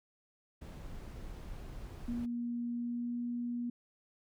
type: noise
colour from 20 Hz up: brown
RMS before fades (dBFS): -45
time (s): 0.61-2.26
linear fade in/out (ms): 10
type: tone with pitch glide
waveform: sine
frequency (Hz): 238.4 to 240.3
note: A#3 to B3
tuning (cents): +39 to -47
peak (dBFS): -34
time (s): 2.08-3.7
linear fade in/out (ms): 5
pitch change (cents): +14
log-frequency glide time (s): 2.73-3.19
effects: none